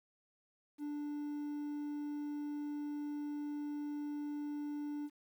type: tone with quantisation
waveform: triangle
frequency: 293.7 Hz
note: D4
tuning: in tune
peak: -36 dBFS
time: 0.78-5.1 s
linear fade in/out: 50 ms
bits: 11
effects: none